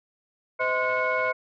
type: tone cluster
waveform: sine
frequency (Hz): 511 / 634 / 1041 / 1451 / 2200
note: C5 / D#5 / C6 / F#6 / C#7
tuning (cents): -41 / +32 / -9 / -34 / -14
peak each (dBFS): -28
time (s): 0.59-1.33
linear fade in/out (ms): 20
effects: tanh soft clip ceiling -15 dBFS